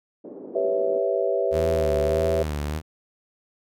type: band-pass noise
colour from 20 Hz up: white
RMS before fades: -39 dBFS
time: 0.24-0.99 s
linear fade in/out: 10 ms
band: 250 to 440 Hz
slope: 24 dB/octave
type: chord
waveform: sine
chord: C# half-diminished seventh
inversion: second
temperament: equal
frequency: 392 / 493.9 / 554.4 / 659.3 Hz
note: G4 / B4 / C#5 / E5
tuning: 0 / 0 / 0 / 0 cents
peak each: -26 dBFS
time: 0.55-2.43 s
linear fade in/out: 5 ms
type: tone with vibrato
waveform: sawtooth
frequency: 77.78 Hz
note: D#2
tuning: in tune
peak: -22 dBFS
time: 1.51-2.82 s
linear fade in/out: 50 ms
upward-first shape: sine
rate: 1.6 Hz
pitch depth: 110 cents each way
effects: none